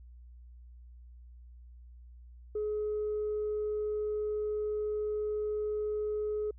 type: tone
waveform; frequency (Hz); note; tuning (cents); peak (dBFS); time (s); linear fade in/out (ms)
sine; 423; G#4; +32; -29; 2.55-6.51; 5
effects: tanh soft clip ceiling -27 dBFS + added 60 Hz sine -49 dBFS peak until 6.58 s